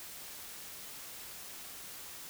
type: silence
effects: white hiss -47 dBFS RMS until 2.29 s